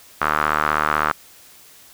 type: tone with band-pass filter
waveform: sawtooth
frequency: 76 Hz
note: D#2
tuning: 40 cents flat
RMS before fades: -20 dBFS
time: 0.21-1.12 s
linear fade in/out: 5 ms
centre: 1300 Hz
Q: 3.9
effects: white hiss -47 dBFS RMS until 1.93 s